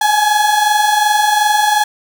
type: tone pair together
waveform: 35% pulse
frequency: 825.3 / 848 Hz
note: G#5 / G#5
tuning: -11 / +36 cents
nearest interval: unison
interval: 47 cents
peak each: -15 / -10 dBFS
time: 0.01-1.84 s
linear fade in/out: 5 ms
effects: none